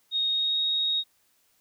sine tone with pitch glide, 3729 to 3757 Hz, A#7 to A#7, 0 to +13 cents, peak -23 dBFS, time 0.11-1.04 s, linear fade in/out 50 ms, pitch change +13 cents, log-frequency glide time 0.31-0.59 s, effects white hiss -67 dBFS RMS until 1.6 s

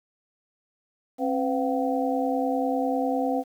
sine tone cluster, 268 / 505 / 698 / 768 Hz, C4 / B4 / F5 / G5, +42 / +39 / -1 / -36 cents, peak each -26 / -28 / -30 / -30 dBFS, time 1.18-3.44 s, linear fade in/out 50 ms, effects 9-bit

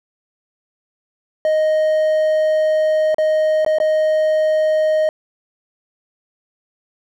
triangle tone with dropouts, 622.3 Hz, D#5, in tune, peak -11 dBFS, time 1.45-5.09 s, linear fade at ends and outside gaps 1 ms, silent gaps 3.145-3.183 / 3.648-3.663 / 3.785-3.801 s, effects none

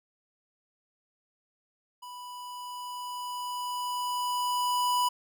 square tone with level ramp, 987 Hz, B5, 1 cent flat, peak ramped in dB -42 to -24 dBFS, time 2.02-5.09 s, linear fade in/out 10 ms, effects none

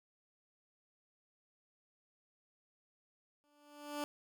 15% pulse tone with exponential growth, 292.9 Hz, D4, 5 cents flat, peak -29 dBFS, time 3.44-4.04 s, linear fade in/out 0 ms, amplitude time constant 130 ms, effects none

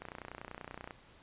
click train, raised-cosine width 0.5 ms, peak -28 dBFS, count 28, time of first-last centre 0.02-0.908 s, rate 30.4 Hz, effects pink hiss -60 dBFS RMS until 1.22 s + resampled to 8000 Hz

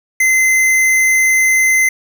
square tone, 2061 Hz, C7, 27 cents flat, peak -10 dBFS, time 0.2-1.89 s, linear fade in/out 5 ms, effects none

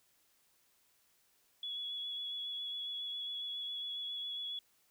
sine tone with vibrato, 3381 Hz, G#7, 30 cents sharp, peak -38 dBFS, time 1.63-4.59 s, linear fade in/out 2 ms, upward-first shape sine, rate 7.3 Hz, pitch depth 15 cents each way, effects white hiss -72 dBFS RMS until 4.9 s

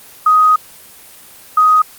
sine tone bursts at uneven times, 1252 Hz, D#6, 10 cents sharp, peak -6 dBFS, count 2, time 0.26-0.56 / 1.57-1.82 s, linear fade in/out 5 ms, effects white hiss -39 dBFS RMS until 1.98 s + Opus 24 kbps

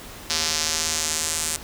square tone with band-pass filter sweep, 79 Hz, D#2, 27 cents sharp, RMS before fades -25 dBFS, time 0.3-1.56 s, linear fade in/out 0 ms, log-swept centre 5200 to 8300 Hz, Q 2, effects pink hiss -40 dBFS RMS until 1.63 s

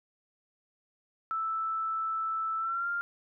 sine tone with pitch glide, 1318.5 to 1396.9 Hz, E6 to F6, 0 to 0 cents, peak -29 dBFS, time 1.31-3.01 s, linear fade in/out 0 ms, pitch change +100 cents, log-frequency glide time 2.58-2.89 s, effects none

